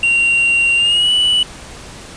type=tone with pitch glide; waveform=triangle; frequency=2760 to 2958 Hz; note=F7 to F#7; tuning=-21 to -1 cents; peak=-9 dBFS; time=0.03-1.43 s; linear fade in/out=2 ms; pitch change=+120 cents; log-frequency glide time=0.75-1.11 s; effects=pink hiss -34 dBFS RMS until 2.16 s + resampled to 22050 Hz